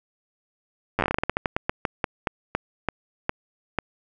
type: slowing click train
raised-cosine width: 0.5 ms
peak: -7 dBFS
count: 23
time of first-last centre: 0.99-3.787 s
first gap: 9 ms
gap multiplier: 1.21
effects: none